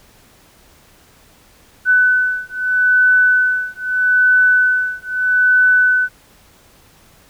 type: beating tone pair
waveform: sine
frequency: 1500 / 1500.79 Hz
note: F#6 / F#6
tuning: +23 / +24 cents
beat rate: 0.79 Hz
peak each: -14 dBFS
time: 1.85-6.09 s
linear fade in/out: 50 ms
effects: pink hiss -49 dBFS RMS until 7.29 s